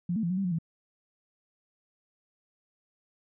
sine tone with pitch steps, 174.8 / 222.4 / 170.5 / 184.3 / 195.9 / 179.1 / 163.5 Hz, F3 / A3 / F3 / F#3 / G3 / F3 / E3, +2 / +19 / -41 / -7 / -1 / +44 / -14 cents, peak -26 dBFS, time 0.09-0.587 s, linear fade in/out 5 ms, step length 71 ms, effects none

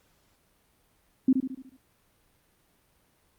sine tone with echo, 261.6 Hz, C4, in tune, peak -16 dBFS, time 1.28-1.33 s, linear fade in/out 5 ms, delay 73 ms, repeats 6, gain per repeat -6 dB, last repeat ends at 1.768 s, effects pink hiss -67 dBFS RMS until 3.38 s + Opus 48 kbps

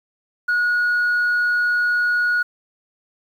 sine tone, 1452 Hz, F#6, 33 cents flat, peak -14 dBFS, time 0.48-2.43 s, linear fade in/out 10 ms, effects tanh soft clip ceiling -14 dBFS + 8-bit

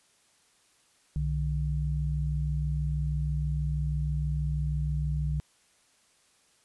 sine tone pair together, 63.76 / 150 Hz, C2 / D3, -44 / +37 cents, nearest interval octave + minor third, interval 1481 cents, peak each -29 / -29 dBFS, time 1.16-5.4 s, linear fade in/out 0 ms, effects white hiss -65 dBFS RMS until 6.64 s + resampled to 24000 Hz

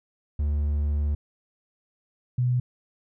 triangle / sine tone pair in turn, 73.42 / 124.3 Hz, D2 / B2, 0 / +12 cents, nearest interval major sixth, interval 912 cents, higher second, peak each -20 dBFS, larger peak neither, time 0.39-1.15 / 2.38-2.6 s, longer first, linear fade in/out 5 ms, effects none

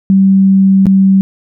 sine tone with dropouts, 192.9 Hz, G3, 28 cents flat, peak -4 dBFS, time 0.1-1.21 s, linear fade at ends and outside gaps 0 ms, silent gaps 0.857-0.867 s, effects none

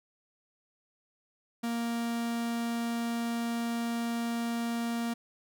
45% pulse tone, 233.5 Hz, A#3, 3 cents sharp, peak -30 dBFS, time 1.63-5.14 s, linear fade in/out 10 ms, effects none

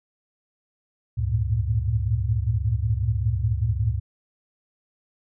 sine tone cluster, 70.6 / 98.3 / 109.7 / 114.9 Hz, C#2 / G2 / A2 / A#2, +32 / +5 / -5 / -25 cents, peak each -26 dBFS, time 1.17-4 s, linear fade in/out 20 ms, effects none

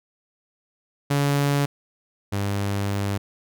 sawtooth tone pair in turn, 142.2 / 100.27 Hz, C#3 / G2, +45 / +40 cents, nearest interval tritone, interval 605 cents, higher first, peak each -15 / -19 dBFS, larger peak first, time 1.1-1.66 / 2.32-3.18 s, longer second, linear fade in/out 10 ms, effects none

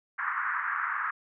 pink band-pass noise, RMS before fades -31 dBFS, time 0.18-1.11 s, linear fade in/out 10 ms, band 1100 to 1800 Hz, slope 48 dB/octave, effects none

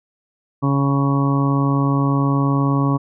harmonic tone, 139.1 Hz, C#3, 6 cents sharp, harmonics 1 / 2 / 3 / 4 / 5 / 6 / 7 / 8, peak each -17 / -19 / -30 / -31 / -34 / -34 / -29 / -25 dBFS, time 0.62-2.98 s, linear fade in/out 20 ms, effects none

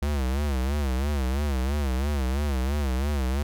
square tone with vibrato, 68.6 Hz, C#2, 17 cents flat, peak -24 dBFS, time 0.02-3.43 s, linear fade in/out 5 ms, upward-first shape sine, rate 3 Hz, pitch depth 140 cents each way, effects none

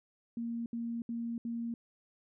sine tone bursts, 233.1 Hz, A#3, in tune, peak -34 dBFS, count 4, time 0.37-1.74 s, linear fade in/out 2 ms, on 290 ms, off 70 ms, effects none

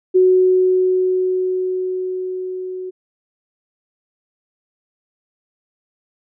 sine tone with level ramp, 370 Hz, F#4, in tune, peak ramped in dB -8 to -25 dBFS, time 0.14-2.91 s, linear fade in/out 20 ms, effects none

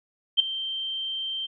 sine tone with ADSR envelope, 3136 Hz, G7, in tune, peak -12 dBFS, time 0.37-1.47 s, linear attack 27 ms, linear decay 8 ms, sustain -16 dB, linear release 19 ms, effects none

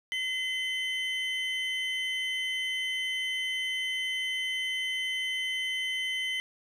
triangle tone pair together, 2043 / 3061 Hz, C7 / G7, -42 / -42 cents, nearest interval perfect fifth, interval 700 cents, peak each -30 / -31 dBFS, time 0.12-6.4 s, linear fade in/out 0 ms, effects none

